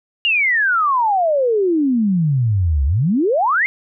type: exponential two-way sweep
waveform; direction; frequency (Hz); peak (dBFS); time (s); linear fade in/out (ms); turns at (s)
sine; down then up; 2878 to 65.5 to 2184; -13; 0.25-3.66; 0; 2.85
effects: none